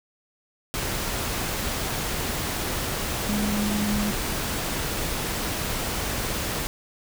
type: tone in noise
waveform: sine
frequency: 207.7 Hz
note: G#3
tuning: in tune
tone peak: -24 dBFS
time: 3.29-4.11 s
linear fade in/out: 0 ms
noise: pink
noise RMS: -28 dBFS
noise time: 0.74-6.67 s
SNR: +1 dB
effects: none